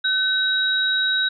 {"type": "tone pair together", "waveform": "sine", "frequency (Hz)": [1520, 3830], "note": ["F#6", "A#7"], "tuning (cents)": [46, 46], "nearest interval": "octave + major third", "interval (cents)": 1600, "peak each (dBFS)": [-21, -20], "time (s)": [0.04, 1.29], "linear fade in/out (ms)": 10, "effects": []}